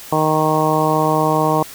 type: harmonic tone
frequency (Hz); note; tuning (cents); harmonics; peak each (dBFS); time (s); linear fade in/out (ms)
155.56; D#3; 0; 1 / 2 / 3 / 4 / 5 / 6 / 7; -21 / -21 / -21 / -21 / -21 / -21 / -21; 0.12-1.63; 5
effects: white hiss -36 dBFS RMS until 1.74 s